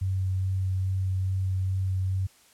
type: tone with vibrato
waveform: sine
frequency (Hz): 94.4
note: F#2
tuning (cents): +35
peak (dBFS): -24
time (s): 0.01-2.27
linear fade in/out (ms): 10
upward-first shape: sine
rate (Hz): 2.4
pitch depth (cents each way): 10
effects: white hiss -58 dBFS RMS until 2.53 s + low-pass 11000 Hz 12 dB/octave